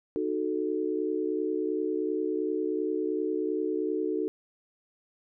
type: chord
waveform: sine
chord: D# diminished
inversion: none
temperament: equal with one note detuned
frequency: 307.2 / 370 / 440 Hz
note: D#4 / F#4 / A4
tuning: -22 / 0 / 0 cents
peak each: -31 dBFS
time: 0.16-4.28 s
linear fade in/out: 0 ms
effects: none